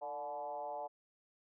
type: tone with frequency modulation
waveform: sine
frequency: 726 Hz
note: F#5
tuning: 33 cents flat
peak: -39 dBFS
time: 0.01-0.88 s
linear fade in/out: 20 ms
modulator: 138 Hz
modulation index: 1.4
effects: none

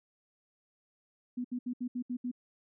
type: tone bursts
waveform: sine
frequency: 246.9 Hz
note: B3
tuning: in tune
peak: -32 dBFS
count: 7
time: 1.37-2.315 s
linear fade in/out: 10 ms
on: 75 ms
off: 70 ms
effects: none

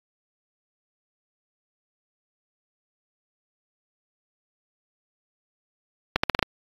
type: accelerating click train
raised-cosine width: 0.3 ms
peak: -3 dBFS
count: 6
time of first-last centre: 6.16-6.427 s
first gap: 75 ms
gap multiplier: 0.83
effects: AAC 32 kbps

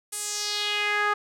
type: tone with band-pass filter sweep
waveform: sawtooth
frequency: 415.3 Hz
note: G#4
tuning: in tune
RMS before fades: -27 dBFS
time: 0.12-1.14 s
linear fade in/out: 10 ms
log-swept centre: 9900 to 1300 Hz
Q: 2.6
effects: none

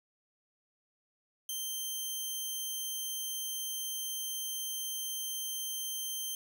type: tone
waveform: 10% pulse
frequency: 3136 Hz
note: G7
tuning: in tune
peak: -27 dBFS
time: 1.49-6.35 s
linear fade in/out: 2 ms
effects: none

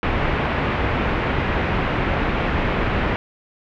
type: low-pass noise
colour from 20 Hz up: pink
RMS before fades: -21 dBFS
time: 0.03-3.16 s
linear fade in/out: 0 ms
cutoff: 2600 Hz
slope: 24 dB/octave
effects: none

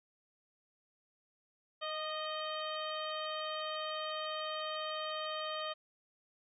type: harmonic tone with a mistuned harmonic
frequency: 622 Hz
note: D#5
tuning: 1 cent flat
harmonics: 1 / 2 / 3 / 4 / 5 / 6 / 7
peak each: -41 / -41 / -48 / -51 / -43 / -50 / -52 dBFS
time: 1.81-5.74 s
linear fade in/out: 20 ms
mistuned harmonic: 2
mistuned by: -19 cents
effects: none

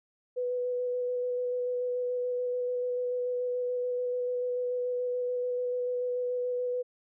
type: tone with vibrato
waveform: sine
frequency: 495 Hz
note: B4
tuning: 4 cents sharp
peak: -28 dBFS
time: 0.36-6.83 s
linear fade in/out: 20 ms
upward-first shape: square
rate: 6.9 Hz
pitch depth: 9 cents each way
effects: none

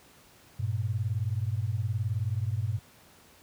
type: beating tone pair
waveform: sine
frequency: 99 / 118 Hz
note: G2 / A#2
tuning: +18 / +22 cents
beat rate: 19 Hz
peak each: -29 / -30 dBFS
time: 0.59-2.79 s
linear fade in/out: 10 ms
effects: pink hiss -57 dBFS RMS until 3.42 s + high-pass 60 Hz 12 dB/octave

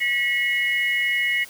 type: tone cluster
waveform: sine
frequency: 1935 / 2178 / 2908 Hz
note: B6 / C#7 / F#7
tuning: -36 / -31 / -31 cents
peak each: -23 / -22 / -29 dBFS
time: 0-1.45 s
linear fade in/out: 20 ms
effects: white hiss -44 dBFS RMS until 1.49 s

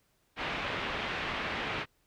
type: low-pass noise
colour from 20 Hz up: white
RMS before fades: -35 dBFS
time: 0.36-1.86 s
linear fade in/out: 50 ms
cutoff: 2900 Hz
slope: 24 dB/octave
effects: pink hiss -72 dBFS RMS until 2.06 s

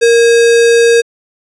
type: tone with sample-and-hold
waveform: sine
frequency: 466.2 Hz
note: A#4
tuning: in tune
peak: -4 dBFS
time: 0.01-1.02 s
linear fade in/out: 20 ms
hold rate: 2100 Hz
effects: resampled to 22050 Hz

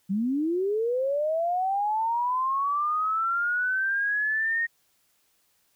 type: linear sweep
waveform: sine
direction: up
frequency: 183.9 to 1864.7 Hz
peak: -23 dBFS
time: 0.09-4.67 s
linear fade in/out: 20 ms
effects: white hiss -68 dBFS RMS until 5.75 s

